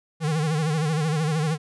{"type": "tone with vibrato", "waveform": "square", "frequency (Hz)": 155.56, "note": "D#3", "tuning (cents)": 0, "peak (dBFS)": -22, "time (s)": [0.2, 1.58], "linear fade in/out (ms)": 50, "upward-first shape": "sine", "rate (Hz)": 13, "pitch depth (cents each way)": 97, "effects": ["resampled to 24000 Hz"]}